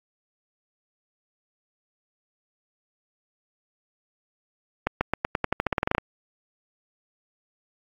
accelerating click train, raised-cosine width 0.5 ms, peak -7 dBFS, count 16, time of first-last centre 4.87-5.982 s, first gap 140 ms, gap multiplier 0.9, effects AAC 48 kbps

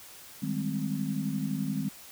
sine chord, Ab major seventh, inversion second, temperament equal, 155.56 / 196 / 207.7 / 261.6 Hz, Eb3 / G3 / Ab3 / C4, 0 / 0 / 0 / 0 cents, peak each -34 dBFS, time 0.42-1.89 s, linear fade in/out 10 ms, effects white hiss -49 dBFS RMS until 2.11 s

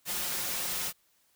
white noise with comb filter, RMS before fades -33 dBFS, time 0.05-0.93 s, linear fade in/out 50 ms, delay 5.6 ms, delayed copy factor +0.6, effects white hiss -69 dBFS RMS until 1.35 s

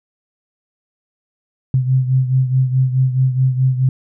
sine beating tone pair, 129.2 / 133.9 Hz, C3 / C3, -21 / +40 cents, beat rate 4.7 Hz, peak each -13 / -19 dBFS, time 1.74-3.89 s, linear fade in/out 2 ms, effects none

